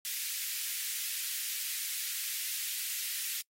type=high-pass noise; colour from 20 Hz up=white; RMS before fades=-36 dBFS; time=0.05-3.41 s; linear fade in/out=0 ms; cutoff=1900 Hz; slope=24 dB/octave; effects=noise-tail reverb RT60 0.1 s tail -24 dB re dry + AAC 48 kbps